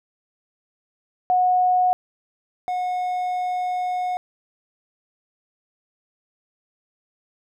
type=tone pair in turn; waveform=sine / triangle; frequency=730 / 727.2 Hz; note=F#5 / F#5; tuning=-24 / -30 cents; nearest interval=unison; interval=6 cents; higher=first; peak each=-15 / -20 dBFS; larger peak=first; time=1.3-1.93 / 2.68-4.17 s; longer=second; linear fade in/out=0 ms; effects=none